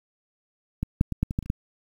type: clicks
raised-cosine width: 5 ms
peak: -13 / -6 / -15 / -9 / -17 / -12 / -27 / -29 / -11 dBFS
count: 9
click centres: 0.83 / 1.011 / 1.123 / 1.23 / 1.309 / 1.389 / 1.427 / 1.46 / 1.501 s
effects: 8-bit